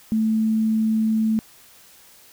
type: tone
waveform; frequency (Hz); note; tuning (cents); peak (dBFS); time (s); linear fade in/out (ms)
sine; 220; A3; 0; -17; 0.12-1.39; 0
effects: white hiss -50 dBFS RMS until 2.32 s